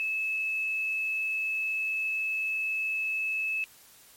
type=tone; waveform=sine; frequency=2602 Hz; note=E7; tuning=23 cents flat; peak=-27 dBFS; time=0-3.64 s; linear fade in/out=0 ms; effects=white hiss -55 dBFS RMS until 4.16 s + MP3 64 kbps